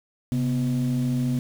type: tone pair together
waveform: sine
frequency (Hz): 133.38 / 246.9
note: C3 / B3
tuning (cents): +34 / 0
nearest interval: major seventh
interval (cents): 1066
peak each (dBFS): -22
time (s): 0.32-1.39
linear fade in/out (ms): 0
effects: tanh soft clip ceiling -18 dBFS + 7-bit